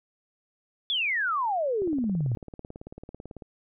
sine exponential sweep, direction down, 3524 to 110 Hz, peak -24 dBFS, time 0.9-2.35 s, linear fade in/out 0 ms
click train, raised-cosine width 2 ms, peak -27 dBFS, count 30, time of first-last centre 1.82-3.422 s, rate 18.1 Hz
effects none

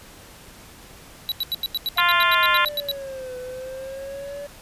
square tone bursts, 3927 Hz, B7, 11 cents flat, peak -22 dBFS, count 15, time 1.29-2.914 s, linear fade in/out 0 ms, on 28 ms, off 86 ms
triangle exponential two-way sweep, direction down then up, 712 to 501 to 576 Hz, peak -29 dBFS, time 1.96-4.47 s, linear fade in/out 10 ms, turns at 3.37 s
harmonic tone, 349.3 Hz, F4, in tune, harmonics 3 / 4 / 5 / 6 / 7 / 8 / 9 / 10, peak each -20 / -22 / -24 / -26 / -27 / -28 / -29 / -30 dBFS, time 1.98-2.65 s, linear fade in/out 2 ms
effects pink hiss -45 dBFS RMS until 4.61 s + resampled to 32000 Hz

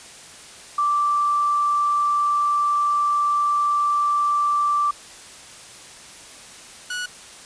sine / sawtooth tone pair in turn, 1171 / 1467.5 Hz, D6 / F#6, -5 / -15 cents, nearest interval major third, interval 390 cents, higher second, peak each -17 / -22 dBFS, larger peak first, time 0.78-4.91 / 6.9-7.06 s, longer first, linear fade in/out 5 ms, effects white hiss -42 dBFS RMS until 7.45 s + resampled to 22050 Hz

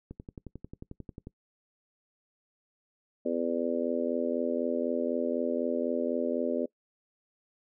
click train, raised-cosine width 3 ms, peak -28 dBFS, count 14, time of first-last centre 0.11-1.271 s, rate 11.2 Hz
harmonic tone, 84 Hz, E2, 33 cents sharp, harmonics 3 / 4 / 5 / 6 / 7, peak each -32 / -35 / -34 / -34 / -33 dBFS, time 3.25-6.66 s, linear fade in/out 10 ms
effects noise-tail reverb RT60 0.1 s tail -22 dB re dry

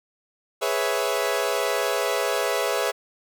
sawtooth chord, C# minor seventh, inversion second, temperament equal, 415.3 / 493.9 / 554.4 / 659.3 Hz, G#4 / B4 / C#5 / E5, 0 / 0 / 0 / 0 cents, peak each -24 dBFS, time 0.61-2.92 s, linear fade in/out 20 ms, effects none

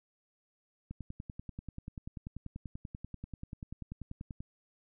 click train, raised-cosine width 5 ms, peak -29 dBFS, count 37, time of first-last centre 0.91-4.405 s, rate 10.3 Hz, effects none

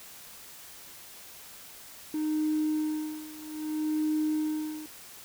triangle tone with tremolo, 307.9 Hz, D#4, 18 cents flat, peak -21 dBFS, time 2.14-4.86 s, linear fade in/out 2 ms, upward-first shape sine, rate 0.62 Hz, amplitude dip 90%, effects tanh soft clip ceiling -22 dBFS + white hiss -48 dBFS RMS until 5.24 s

